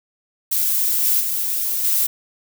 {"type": "noise with level steps", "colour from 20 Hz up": "violet", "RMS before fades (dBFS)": [-19, -17, -22, -18], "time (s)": [0.51, 2.07], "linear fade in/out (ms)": 10, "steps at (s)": [1.03, 1.19, 1.83], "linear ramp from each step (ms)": 20, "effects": []}